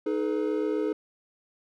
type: chord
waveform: triangle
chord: G# minor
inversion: second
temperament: equal with one note detuned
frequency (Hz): 311.1 / 426.2 / 493.9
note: D#4 / G#4 / B4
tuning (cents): 0 / +45 / 0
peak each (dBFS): -27 / -26 / -31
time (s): 0.06-0.93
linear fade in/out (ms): 5
effects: none